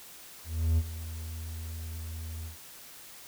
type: tone with ADSR envelope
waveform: triangle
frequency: 81.1 Hz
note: E2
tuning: 28 cents flat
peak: -19 dBFS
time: 0.44-2.57 s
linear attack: 340 ms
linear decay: 47 ms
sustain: -15 dB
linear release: 120 ms
effects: white hiss -49 dBFS RMS until 3.27 s